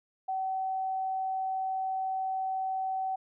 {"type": "tone", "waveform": "sine", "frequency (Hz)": 761, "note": "F#5", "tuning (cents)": 48, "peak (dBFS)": -29, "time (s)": [0.28, 3.16], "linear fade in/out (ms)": 10, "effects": []}